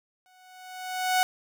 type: tone with exponential growth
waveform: sawtooth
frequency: 740 Hz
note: F#5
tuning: in tune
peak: -15 dBFS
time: 0.26-1.23 s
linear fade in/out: 0 ms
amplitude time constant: 210 ms
effects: none